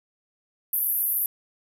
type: band-pass noise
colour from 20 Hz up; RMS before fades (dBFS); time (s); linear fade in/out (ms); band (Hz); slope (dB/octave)
white; -25; 0.73-1.26; 2; 11000 to 14000; 96
effects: none